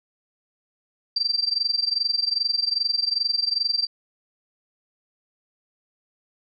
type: tone with amplitude modulation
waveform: sine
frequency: 4694 Hz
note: D8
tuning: 2 cents flat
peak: -17 dBFS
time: 1.16-3.87 s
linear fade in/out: 5 ms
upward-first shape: sine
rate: 22.5 Hz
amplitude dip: 90%
effects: none